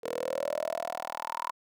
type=tone with high-pass filter sweep; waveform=10% pulse; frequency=40.27 Hz; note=E1; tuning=40 cents flat; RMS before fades=-34 dBFS; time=0.03-1.51 s; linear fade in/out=10 ms; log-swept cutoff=450 to 1000 Hz; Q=8.3; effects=none